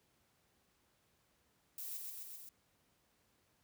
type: noise with echo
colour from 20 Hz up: violet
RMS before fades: -45 dBFS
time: 1.78-1.97 s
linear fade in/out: 2 ms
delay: 130 ms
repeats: 4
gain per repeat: -2 dB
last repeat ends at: 2.49 s
effects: pink hiss -75 dBFS RMS until 3.63 s + high-pass 60 Hz 12 dB/octave